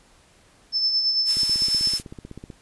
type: tone with tremolo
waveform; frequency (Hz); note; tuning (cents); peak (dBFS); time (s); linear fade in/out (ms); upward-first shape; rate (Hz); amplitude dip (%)
sine; 5274; E8; 0; -17; 0.72-1.99; 50; sine; 9; 45
type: noise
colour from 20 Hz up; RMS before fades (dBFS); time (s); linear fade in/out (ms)
blue; -29; 1.25-2.03; 50
type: click train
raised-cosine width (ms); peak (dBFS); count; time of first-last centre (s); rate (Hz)
3; -24; 19; 1.37-2.502; 15.9
effects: pink hiss -56 dBFS RMS until 2.61 s + resampled to 24000 Hz